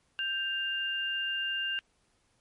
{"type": "tone pair together", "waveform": "sine", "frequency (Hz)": [1571.4, 2800], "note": ["G6", "F7"], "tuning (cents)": [4, 4], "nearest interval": "minor seventh", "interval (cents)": 1000, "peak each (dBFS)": [-34, -31], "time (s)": [0.19, 1.79], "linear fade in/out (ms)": 0, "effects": ["pink hiss -71 dBFS RMS until 2.4 s", "MP3 48 kbps"]}